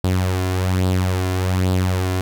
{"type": "tone with flanger", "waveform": "sawtooth", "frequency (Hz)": 92.5, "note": "F#2", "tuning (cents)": 0, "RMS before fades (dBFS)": -19, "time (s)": [0.04, 2.21], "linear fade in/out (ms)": 0, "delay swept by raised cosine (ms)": [0.23, 2.93], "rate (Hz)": 1.2, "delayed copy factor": 0.55, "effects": []}